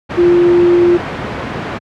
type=tone in noise; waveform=sine; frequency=349.2 Hz; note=F4; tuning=in tune; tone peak=-6 dBFS; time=0.17-0.98 s; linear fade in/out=20 ms; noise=pink; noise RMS=-19 dBFS; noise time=0.09-1.79 s; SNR=+10 dB; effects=high-pass 100 Hz 12 dB/octave + low-pass 2000 Hz 12 dB/octave